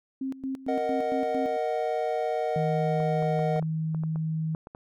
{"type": "tone with tremolo", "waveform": "sine", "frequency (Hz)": 266.1, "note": "C4", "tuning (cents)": 29, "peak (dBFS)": -28, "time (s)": [0.21, 1.57], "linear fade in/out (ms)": 5, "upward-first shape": "square", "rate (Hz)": 4.4, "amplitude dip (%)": 80}
{"type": "chord", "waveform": "triangle", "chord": "D# minor", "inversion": "second", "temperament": "equal", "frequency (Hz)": [466.2, 622.3, 740], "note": ["A#4", "D#5", "F#5"], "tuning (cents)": [0, 0, 0], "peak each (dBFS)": -28, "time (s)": [0.68, 3.6], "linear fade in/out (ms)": 5}
{"type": "tone", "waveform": "sine", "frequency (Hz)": 158.9, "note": "D#3", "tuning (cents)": 37, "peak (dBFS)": -26, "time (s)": [2.56, 4.55], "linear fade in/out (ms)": 2}
{"type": "clicks", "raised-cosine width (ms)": 1, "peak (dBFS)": -28, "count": 11, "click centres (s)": [3.003, 3.225, 3.392, 3.562, 3.626, 3.947, 4.036, 4.159, 4.549, 4.671, 4.749]}
{"effects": []}